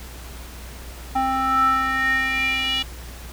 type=tone with band-pass filter sweep; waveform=square; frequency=263.9 Hz; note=C4; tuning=15 cents sharp; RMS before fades=-21 dBFS; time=1.15-2.83 s; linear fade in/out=10 ms; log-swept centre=930 to 3100 Hz; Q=6.7; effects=added 60 Hz sine -36 dBFS peak until 3.32 s + pink hiss -41 dBFS RMS until 3.32 s